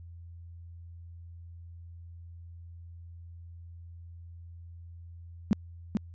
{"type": "tone with echo", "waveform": "sine", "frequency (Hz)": 207.7, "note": "G#3", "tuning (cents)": 0, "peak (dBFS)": -19, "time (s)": [5.51, 5.53], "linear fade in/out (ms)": 0, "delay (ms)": 440, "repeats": 1, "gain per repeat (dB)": -4, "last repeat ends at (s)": 5.97, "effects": ["added 85 Hz sine -44 dBFS peak until 6.14 s", "resampled to 16000 Hz"]}